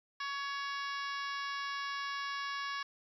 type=harmonic tone with a mistuned harmonic; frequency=560 Hz; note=C#5; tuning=18 cents sharp; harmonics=2 / 3 / 4 / 5 / 6 / 7 / 8 / 9 / 10; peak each=-39 / -41 / -47 / -49 / -50 / -50 / -53 / -49 / -54 dBFS; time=0.2-2.83 s; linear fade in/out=5 ms; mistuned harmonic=9; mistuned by=+23 cents; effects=12-bit